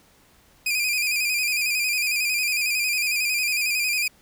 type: tone with vibrato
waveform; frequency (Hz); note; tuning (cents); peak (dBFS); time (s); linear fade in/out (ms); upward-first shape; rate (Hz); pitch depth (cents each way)
sawtooth; 2442; D#7; -33; -18; 0.66-4.08; 5; square; 11; 48
effects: pink hiss -57 dBFS RMS until 4.21 s